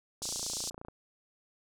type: band-pass noise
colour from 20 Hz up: white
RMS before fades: -37 dBFS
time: 0.22-0.7 s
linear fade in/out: 5 ms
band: 4400 to 7600 Hz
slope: 24 dB/octave
type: click train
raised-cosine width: 1 ms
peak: -30 dBFS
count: 20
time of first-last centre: 0.22-0.884 s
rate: 28.6 Hz
effects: none